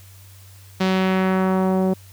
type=tone with low-pass filter sweep; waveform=sawtooth; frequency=188.1 Hz; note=F#3; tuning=29 cents sharp; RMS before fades=-19 dBFS; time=0.8-1.94 s; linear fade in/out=10 ms; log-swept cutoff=4500 to 560 Hz; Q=1.2; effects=added 96 Hz sine -43 dBFS peak until 2.12 s + white hiss -50 dBFS RMS until 2.12 s